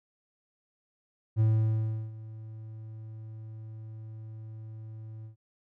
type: tone with ADSR envelope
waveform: triangle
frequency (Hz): 110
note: A2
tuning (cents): 0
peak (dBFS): -18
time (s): 1.36-5.36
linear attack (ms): 42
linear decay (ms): 710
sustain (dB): -20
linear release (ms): 110
effects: none